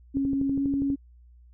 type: tone with pitch glide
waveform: sine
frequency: 274.5 to 277.7 Hz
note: C#4 to C#4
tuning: -17 to +3 cents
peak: -23 dBFS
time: 0.14-0.96 s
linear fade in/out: 20 ms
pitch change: +20 cents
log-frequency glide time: 0.55-0.62 s
type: click train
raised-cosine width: 3 ms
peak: -21 dBFS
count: 10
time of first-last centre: 0.17-0.902 s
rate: 12.3 Hz
effects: added 60 Hz sine -50 dBFS peak until 1.53 s